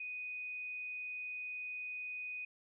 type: tone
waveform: sine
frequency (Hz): 2489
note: D#7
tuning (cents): 0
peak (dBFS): -40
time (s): 0-2.45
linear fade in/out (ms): 5
effects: none